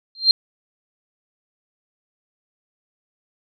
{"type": "tone with exponential growth", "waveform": "sine", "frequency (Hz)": 4176, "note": "C8", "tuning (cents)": -4, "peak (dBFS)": -5, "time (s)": [0.15, 0.31], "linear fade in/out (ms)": 1, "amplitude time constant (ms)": 33, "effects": []}